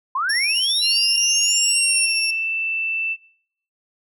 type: linear sweep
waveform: sine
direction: up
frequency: 990 to 9470 Hz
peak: -19 dBFS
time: 0.15-2.06 s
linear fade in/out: 5 ms
type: tone with tremolo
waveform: 35% pulse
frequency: 5510 Hz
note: F8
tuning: 24 cents flat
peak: -17 dBFS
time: 0.29-2.31 s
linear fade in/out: 10 ms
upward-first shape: triangle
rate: 15 Hz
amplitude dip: 40%
type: tone with pitch glide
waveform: sine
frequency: 2794 to 2659 Hz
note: F7 to E7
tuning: 0 to +14 cents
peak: -20 dBFS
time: 0.81-3.17 s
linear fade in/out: 50 ms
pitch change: -86 cents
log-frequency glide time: 1.65-2.2 s
effects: noise-tail reverb RT60 0.8 s tail -25 dB re dry